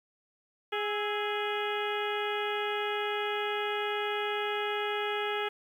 harmonic tone with a mistuned harmonic, 415.3 Hz, G#4, in tune, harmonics 1 / 2 / 3 / 4 / 5 / 6 / 7 / 8, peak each -33 / -36 / -38 / -39 / -40 / -41 / -41 / -42 dBFS, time 0.72-5.49 s, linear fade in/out 10 ms, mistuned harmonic 3, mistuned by +82 cents, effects 10-bit

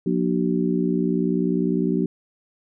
harmonic tone with a mistuned harmonic, 60.1 Hz, B1, 46 cents flat, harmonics 3 / 4 / 5 / 6, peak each -23 / -24 / -25 / -26 dBFS, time 0.06-2.06 s, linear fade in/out 5 ms, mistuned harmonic 6, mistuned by +91 cents, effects none

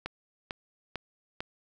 click train, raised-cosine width 0.3 ms, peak -18 dBFS, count 4, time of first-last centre 0.06-1.405 s, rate 2.23 Hz, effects none

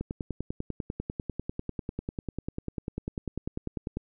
click train, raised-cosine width 3 ms, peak -19 dBFS, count 41, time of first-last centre 0.01-3.97 s, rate 10.1 Hz, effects none

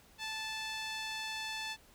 sawtooth tone with band-pass filter, 876 Hz, A5, 8 cents flat, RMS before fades -40 dBFS, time 0.18-1.77 s, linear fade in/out 50 ms, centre 3500 Hz, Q 1.1, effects pink hiss -62 dBFS RMS until 1.94 s

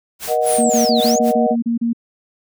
white noise with tremolo, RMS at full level -27 dBFS, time 0.19-1.33 s, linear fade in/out 50 ms, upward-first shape sine, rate 3.7 Hz, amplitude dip 100%
sine chord, D# minor, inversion second, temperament equal with one note detuned, 476.2 / 622.3 / 740 Hz, A#4 / D#5 / F#5, +37 / 0 / 0 cents, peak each -19 / -18 / -19 dBFS, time 0.27-1.56 s, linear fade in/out 50 ms
sine linear two-way sweep, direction down then up, 10360 to 3424 to 7040 Hz, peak -20 dBFS, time 0.46-1.19 s, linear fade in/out 10 ms, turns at 1.01 s
sine tone bursts, 233.1 Hz, A#3, in tune, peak -15 dBFS, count 9, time 0.58-1.932 s, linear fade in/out 10 ms, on 120 ms, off 34 ms
effects none

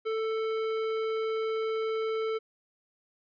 sine tone with tanh clipping, 442.4 Hz, A4, 9 cents sharp, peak -30 dBFS, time 0.05-2.39 s, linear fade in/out 20 ms, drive 16 dB, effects resampled to 11025 Hz

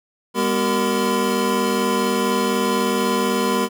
square tone cluster, 202.1 / 246.1 / 381.7 / 466.2 / 1013 Hz, G#3 / B3 / G4 / A#4 / B5, -47 / -6 / -46 / 0 / +44 cents, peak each -25 dBFS, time 0.34-3.69 s, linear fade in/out 50 ms, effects none

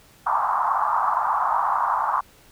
white band-pass noise, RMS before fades -22 dBFS, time 0.26-2.21 s, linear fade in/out 10 ms, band 790 to 1200 Hz, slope 48 dB/octave, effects pink hiss -53 dBFS RMS until 2.51 s

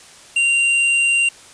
sine tone with hard clipping, 2771 Hz, F7, 14 cents flat, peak -15 dBFS, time 0.36-1.29 s, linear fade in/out 5 ms, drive 9 dB, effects white hiss -43 dBFS RMS until 1.53 s + resampled to 22050 Hz

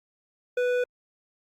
sine tone with hard clipping, 493.9 Hz, B4, in tune, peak -24 dBFS, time 0.57-0.84 s, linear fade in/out 5 ms, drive 10 dB, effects Opus 48 kbps

